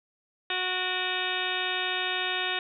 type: harmonic tone with a mistuned harmonic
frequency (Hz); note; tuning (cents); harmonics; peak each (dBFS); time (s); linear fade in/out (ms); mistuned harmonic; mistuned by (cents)
367.2; F#4; -13; 1 / 2 / 3 / 4 / 5 / 6 / 7 / 8 / 9 / 10; -38 / -36 / -39 / -36 / -34 / -38 / -36 / -35 / -40 / -34; 0.5-2.59; 2; 6; +93
effects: none